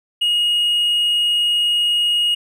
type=tone with hard clipping; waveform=sine; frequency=2876 Hz; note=F#7; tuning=50 cents flat; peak=-15 dBFS; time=0.21-2.35 s; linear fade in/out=10 ms; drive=2 dB; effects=none